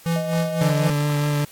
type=tone with tremolo; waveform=square; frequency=167.2 Hz; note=E3; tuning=25 cents sharp; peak=-19 dBFS; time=0.06-0.9 s; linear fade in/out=0 ms; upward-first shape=sine; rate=3.9 Hz; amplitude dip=70%
type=tone; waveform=sine; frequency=624 Hz; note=D#5; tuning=5 cents sharp; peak=-25 dBFS; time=0.16-0.87 s; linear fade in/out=0 ms
type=tone with vibrato; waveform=40% pulse; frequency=146.83 Hz; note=D3; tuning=in tune; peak=-18 dBFS; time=0.61-1.45 s; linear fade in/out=5 ms; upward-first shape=triangle; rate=4.9 Hz; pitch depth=14 cents each way
effects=white hiss -47 dBFS RMS until 1.51 s + AAC 64 kbps